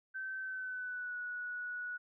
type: tone with pitch glide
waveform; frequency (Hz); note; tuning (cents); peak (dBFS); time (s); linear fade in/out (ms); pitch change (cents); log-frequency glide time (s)
sine; 1542 to 1467.3; G6 to F#6; -29 to -15; -38; 0.14-1.98; 20; -86; 0.4-1.16
effects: none